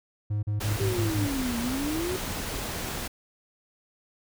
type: tone bursts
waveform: triangle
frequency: 104.5 Hz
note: G#2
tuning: 11 cents sharp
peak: -23 dBFS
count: 6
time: 0.3-1.275 s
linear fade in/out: 10 ms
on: 130 ms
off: 39 ms
type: noise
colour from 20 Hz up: pink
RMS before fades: -33 dBFS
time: 0.6-3.08 s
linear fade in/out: 10 ms
type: exponential two-way sweep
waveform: sine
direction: down then up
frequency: 399.3 to 230 to 378.8 Hz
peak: -28 dBFS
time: 0.8-2.16 s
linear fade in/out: 0 ms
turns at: 1.58 s
effects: none

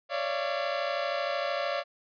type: tone cluster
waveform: sawtooth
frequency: 556 / 589 / 683 Hz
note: C#5 / D5 / F5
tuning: +5 / +5 / -39 cents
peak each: -29 dBFS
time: 0.09-1.84 s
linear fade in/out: 50 ms
effects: resampled to 11025 Hz

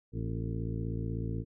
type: harmonic tone with a mistuned harmonic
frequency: 56.2 Hz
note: A1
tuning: 37 cents sharp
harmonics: 1 / 2 / 3 / 4 / 5 / 6 / 7 / 8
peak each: -38 / -35 / -39 / -45 / -43 / -45 / -50 / -46 dBFS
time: 0.12-1.45 s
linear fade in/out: 50 ms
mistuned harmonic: 5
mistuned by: -59 cents
effects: none

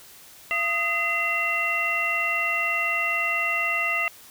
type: harmonic tone with a mistuned harmonic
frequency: 682 Hz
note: F5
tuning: 41 cents flat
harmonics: 1 / 2 / 3 / 4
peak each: -33 / -30 / -25 / -26 dBFS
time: 0.51-4.08 s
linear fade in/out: 0 ms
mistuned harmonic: 2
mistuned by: -150 cents
effects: white hiss -48 dBFS RMS until 4.3 s

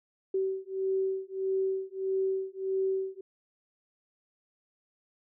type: beating tone pair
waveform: sine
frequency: 382 / 383.6 Hz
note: G4 / G4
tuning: -45 / -37 cents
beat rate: 1.6 Hz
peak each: -31 dBFS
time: 0.34-3.21 s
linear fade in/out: 5 ms
effects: none

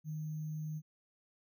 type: tone with sample-and-hold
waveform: sine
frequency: 154.6 Hz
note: D#3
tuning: 11 cents flat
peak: -37 dBFS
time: 0.04-0.82 s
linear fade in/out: 50 ms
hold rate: 6300 Hz
effects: none

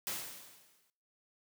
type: noise with exponential decay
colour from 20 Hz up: white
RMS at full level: -36 dBFS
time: 0.07-0.9 s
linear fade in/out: 0 ms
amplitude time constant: 180 ms
effects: noise-tail reverb RT60 0.5 s tail -20 dB re dry + high-pass 100 Hz 12 dB/octave

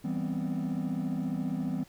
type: chord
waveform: triangle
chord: C major seventh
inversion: first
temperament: equal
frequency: 164.81 / 196 / 246.9 / 261.6 Hz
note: E3 / G3 / B3 / C4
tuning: 0 / 0 / 0 / 0 cents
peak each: -32 dBFS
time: 0.04-1.84 s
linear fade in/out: 10 ms
effects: tanh soft clip ceiling -23 dBFS + pink hiss -59 dBFS RMS until 1.88 s

